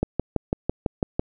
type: click train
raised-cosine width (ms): 2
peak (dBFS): -8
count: 8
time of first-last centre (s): 0.03-1.195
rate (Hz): 6.01
effects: none